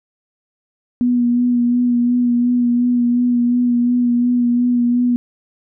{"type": "tone with vibrato", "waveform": "sine", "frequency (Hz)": 242.8, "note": "B3", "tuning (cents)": -29, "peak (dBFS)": -12, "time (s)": [1.01, 5.16], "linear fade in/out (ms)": 0, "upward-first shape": "sine", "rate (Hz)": 2.8, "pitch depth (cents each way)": 22, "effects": []}